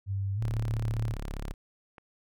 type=tone with pitch glide; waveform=sine; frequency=98 to 111.92 Hz; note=G2 to A2; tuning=0 to +30 cents; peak=-28 dBFS; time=0.06-1.16 s; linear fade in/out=50 ms; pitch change=+230 cents; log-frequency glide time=0.35-0.4 s
type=tone; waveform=sawtooth; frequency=35 Hz; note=C#1; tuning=18 cents sharp; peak=-30 dBFS; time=0.41-1.54 s; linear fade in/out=20 ms
type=click; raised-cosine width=0.5 ms; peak=-33 dBFS; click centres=1.982 s
effects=none

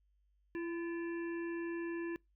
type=harmonic tone with a mistuned harmonic; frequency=337.9 Hz; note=E4; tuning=43 cents sharp; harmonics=1 / 3 / 5 / 7 / 8; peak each=-37 / -53 / -48 / -57 / -57 dBFS; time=0.55-2.16 s; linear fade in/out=0 ms; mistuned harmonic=5; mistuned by=+46 cents; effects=noise-tail reverb RT60 0.2 s tail -25 dB re dry + added 50 Hz sine -70 dBFS peak until 2.35 s

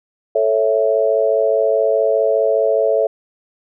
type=chord; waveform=sine; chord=A major; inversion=none; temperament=equal; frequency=440 / 554.4 / 659.3 Hz; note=A4 / C#5 / E5; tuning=0 / 0 / 0 cents; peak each=-17 dBFS; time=0.35-3.07 s; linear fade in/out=5 ms; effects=none

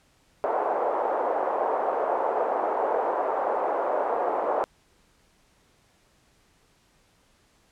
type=band-pass noise; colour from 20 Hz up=white; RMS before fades=-26 dBFS; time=0.44-4.64 s; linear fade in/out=0 ms; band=440 to 880 Hz; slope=24 dB/octave; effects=pink hiss -63 dBFS RMS until 7.71 s + low-pass 10000 Hz 12 dB/octave

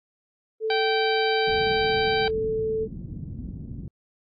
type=tone; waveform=sine; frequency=440.1 Hz; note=A4; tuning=in tune; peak=-23 dBFS; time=0.6-2.88 s; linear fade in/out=50 ms
type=harmonic tone; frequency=777 Hz; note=G5; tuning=16 cents flat; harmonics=1 / 2 / 3 / 4 / 5 / 6; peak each=-26 / -29 / -31 / -32 / -33 / -34 dBFS; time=0.7-2.28 s; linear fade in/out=2 ms
type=low-pass noise; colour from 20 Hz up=white; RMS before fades=-36 dBFS; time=1.47-3.88 s; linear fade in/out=2 ms; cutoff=220 Hz; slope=24 dB/octave
effects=AAC 48 kbps

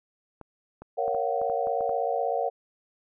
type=clicks; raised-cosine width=1 ms; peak=-28 dBFS; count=9; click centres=0.413 / 0.82 / 1.08 / 1.147 / 1.416 / 1.498 / 1.671 / 1.808 / 1.894 s
type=chord; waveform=sine; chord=Gb major seventh; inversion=first; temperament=equal with one note detuned; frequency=466.2 / 554.4 / 698.5 / 754.7 Hz; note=Bb4 / Db5 / F5 / Gb5; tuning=0 / 0 / 0 / +34 cents; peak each=-30 dBFS; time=0.97-2.5 s; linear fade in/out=20 ms
effects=none

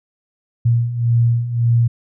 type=beating tone pair; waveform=sine; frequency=116.54 / 118.34 Hz; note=A#2 / A#2; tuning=0 / +27 cents; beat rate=1.8 Hz; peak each=-19 / -14 dBFS; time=0.65-1.88 s; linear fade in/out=10 ms; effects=none

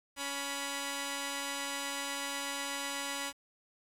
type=tone pair together; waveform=5% pulse; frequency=280.1 / 984.4 Hz; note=C#4 / B5; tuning=+18 / -6 cents; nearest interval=octave + minor seventh; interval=2176 cents; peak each=-26 dBFS; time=0.16-3.33 s; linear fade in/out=50 ms; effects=low-pass 11000 Hz 12 dB/octave + 10-bit

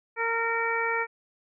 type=harmonic tone; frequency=459.5 Hz; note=A#4; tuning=25 cents flat; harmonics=1 / 2 / 3 / 4 / 5; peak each=-31 / -31 / -31 / -31 / -31 dBFS; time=0.16-1.07 s; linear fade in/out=50 ms; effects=none

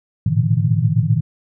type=tone cluster; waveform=sine; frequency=105.7 / 113.9 / 120.8 / 149.3 / 164.5 Hz; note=G#2 / A#2 / B2 / D3 / E3; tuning=+31 / -40 / -38 / +29 / -3 cents; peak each=-20 dBFS; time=0.26-1.21 s; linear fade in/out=5 ms; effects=none

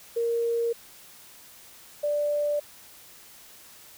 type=tone pair in turn; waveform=sine; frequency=466.2 / 587.4 Hz; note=A#4 / D5; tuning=0 / 0 cents; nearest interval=major third; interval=400 cents; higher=second; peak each=-23 dBFS; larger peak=neither; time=0.16-0.73 / 2.03-2.6 s; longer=neither; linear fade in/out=10 ms; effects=white hiss -50 dBFS RMS until 3.97 s

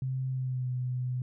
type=tone with pitch glide; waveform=sine; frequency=130.8 to 125.98 Hz; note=C3 to B2; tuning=0 to +35 cents; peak=-29 dBFS; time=0.02-1.22 s; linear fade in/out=2 ms; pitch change=-65 cents; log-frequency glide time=0.29-0.71 s; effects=none

